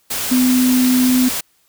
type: tone in noise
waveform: sine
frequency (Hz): 253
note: B3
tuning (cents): +42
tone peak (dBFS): -11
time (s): 0.31-1.29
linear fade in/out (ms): 10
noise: white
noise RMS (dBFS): -22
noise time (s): 0.1-1.41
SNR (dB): +8
effects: white hiss -59 dBFS RMS until 1.68 s